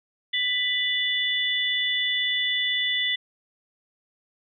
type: tone cluster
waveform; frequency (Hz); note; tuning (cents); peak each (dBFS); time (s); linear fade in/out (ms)
sine; 1986 / 2956 / 3482; B6 / F#7 / A7; +9 / -2 / -19; -26 / -30 / -25; 0.33-3.16; 10
effects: none